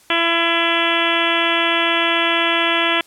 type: harmonic tone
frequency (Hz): 335.8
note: E4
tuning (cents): +32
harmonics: 1 / 2 / 3 / 4 / 5 / 6 / 7 / 8 / 9 / 10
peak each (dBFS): -24 / -24 / -24 / -24 / -24 / -24 / -24 / -24 / -24 / -24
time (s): 0.1-3.01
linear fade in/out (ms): 2
effects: white hiss -51 dBFS RMS until 3.06 s + low-pass 12000 Hz 12 dB/octave